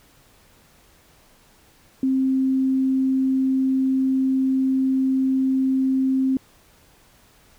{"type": "tone", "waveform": "sine", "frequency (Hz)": 264, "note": "C4", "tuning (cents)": 16, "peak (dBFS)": -17, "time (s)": [2.03, 6.37], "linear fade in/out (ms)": 2, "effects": ["pink hiss -55 dBFS RMS until 7.58 s"]}